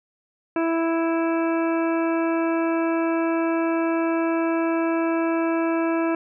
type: harmonic tone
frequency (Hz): 329.9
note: E4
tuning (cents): +1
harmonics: 1 / 2 / 3 / 4 / 5 / 7 / 8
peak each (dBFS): -21 / -27 / -31 / -33 / -35 / -38 / -39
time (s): 0.56-6.15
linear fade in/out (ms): 2
effects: none